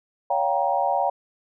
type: chord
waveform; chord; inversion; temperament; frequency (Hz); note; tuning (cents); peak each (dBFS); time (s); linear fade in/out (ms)
sine; G half-diminished seventh; second; just; 564.5 / 705.6 / 784 / 940.8; Db5 / F5 / G5 / Bb5; +31 / +18 / 0 / +16; -26 / -25 / -24 / -26; 0.3-1.1; 5
effects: none